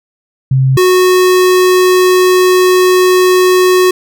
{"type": "tone pair in turn", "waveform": ["sine", "square"], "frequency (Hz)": [132.4, 367.2], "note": ["C3", "F#4"], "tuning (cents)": [21, -13], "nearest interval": "octave + tritone", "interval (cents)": 1766, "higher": "second", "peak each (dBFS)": -6, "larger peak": "neither", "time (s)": [[0.51, 0.77], [0.77, 3.91]], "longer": "second", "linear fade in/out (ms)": 5, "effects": []}